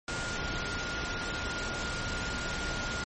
sine tone in noise, 1417 Hz, F6, 25 cents sharp, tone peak -37 dBFS, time 0.08-3.04 s, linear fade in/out 2 ms, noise pink, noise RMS -35 dBFS, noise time 0.08-3.04 s, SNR -5 dB, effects MP3 32 kbps

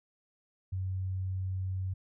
sine tone, 93.9 Hz, F#2, 26 cents sharp, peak -31 dBFS, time 0.72-1.94 s, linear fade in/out 10 ms, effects none

